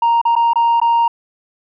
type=tone with dropouts; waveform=sine; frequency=932.3 Hz; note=A#5; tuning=in tune; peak=-8 dBFS; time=0.02-1.08 s; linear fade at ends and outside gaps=5 ms; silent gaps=0.215-0.252 / 0.354-0.362 / 0.534-0.557 / 0.801-0.815 s; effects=tanh soft clip ceiling -9 dBFS